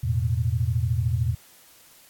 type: chord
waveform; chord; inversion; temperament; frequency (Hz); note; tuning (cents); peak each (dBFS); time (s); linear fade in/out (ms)
sine; E suspended fourth; none; equal with one note detuned; 83.99 / 110 / 123.47; E2 / A2 / B2; +33 / 0 / 0; -26 / -25 / -25; 0.03-1.35; 10
effects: white hiss -53 dBFS RMS until 2.09 s + AAC 64 kbps